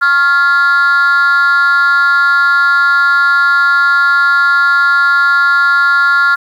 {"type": "tone with frequency modulation", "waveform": "sine", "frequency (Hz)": 1396.9, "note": "F6", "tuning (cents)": 0, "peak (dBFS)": -4, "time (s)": [0.01, 6.36], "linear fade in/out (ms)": 20, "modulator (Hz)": 301, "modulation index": 0.58, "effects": ["tanh soft clip ceiling -6 dBFS", "7-bit"]}